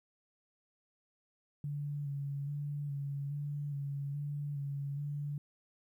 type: tone with vibrato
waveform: sine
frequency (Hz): 142.9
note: D3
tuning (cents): -47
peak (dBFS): -35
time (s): 1.64-5.38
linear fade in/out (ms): 2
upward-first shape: square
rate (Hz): 1.2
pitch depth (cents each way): 26
effects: 12-bit